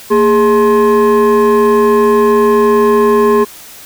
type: tone with frequency modulation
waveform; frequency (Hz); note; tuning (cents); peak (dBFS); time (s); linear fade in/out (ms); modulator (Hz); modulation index
sine; 413.7; G#4; -7; -4; 0.1-3.45; 20; 643; 0.88
effects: tanh soft clip ceiling -4 dBFS + white hiss -34 dBFS RMS until 3.85 s